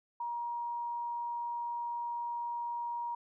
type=tone; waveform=sine; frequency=948 Hz; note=A#5; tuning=29 cents sharp; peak=-34 dBFS; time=0.2-3.15 s; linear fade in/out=5 ms; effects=none